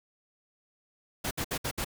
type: noise bursts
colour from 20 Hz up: pink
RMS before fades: -32 dBFS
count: 5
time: 1.24-1.847 s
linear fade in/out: 10 ms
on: 71 ms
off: 63 ms
effects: none